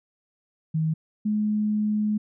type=tone pair in turn; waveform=sine; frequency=158.5 / 211.6 Hz; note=D#3 / G#3; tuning=+32 / +33 cents; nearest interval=perfect fourth; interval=501 cents; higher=second; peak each=-21 dBFS; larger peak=neither; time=0.74-0.94 / 1.25-2.18 s; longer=second; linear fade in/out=10 ms; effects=none